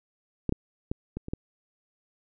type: clicks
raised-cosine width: 3 ms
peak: -13 / -12 / -16 / -20 / -24 / -16 dBFS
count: 6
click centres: 0.493 / 0.524 / 0.915 / 1.17 / 1.284 / 1.335 s
effects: none